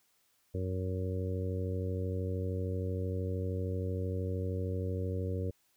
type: harmonic tone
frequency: 93 Hz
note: F#2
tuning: 9 cents sharp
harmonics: 1 / 2 / 3 / 4 / 5 / 6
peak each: -33 / -42 / -43 / -44 / -40 / -46 dBFS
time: 0.54-5.51 s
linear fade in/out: 10 ms
effects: white hiss -72 dBFS RMS until 5.76 s